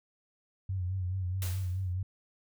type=tone with vibrato; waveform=sine; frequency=92.5 Hz; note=F#2; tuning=in tune; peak=-30 dBFS; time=0.69-2.03 s; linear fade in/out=5 ms; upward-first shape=sine; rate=4.7 Hz; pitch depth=62 cents each way
type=noise with exponential decay; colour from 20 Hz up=white; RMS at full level=-38 dBFS; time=1.42-1.93 s; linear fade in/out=1 ms; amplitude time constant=110 ms
effects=none